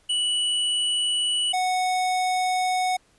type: tone pair in turn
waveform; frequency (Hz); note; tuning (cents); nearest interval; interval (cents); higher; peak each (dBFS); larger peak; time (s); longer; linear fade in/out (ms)
square; 2951 / 737.8; F#7 / F#5; -5 / -5; 2 octaves; 2400; first; -22; neither; 0.09-1.53 / 1.53-2.97; neither; 10
effects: pink hiss -61 dBFS RMS until 3.18 s + resampled to 24000 Hz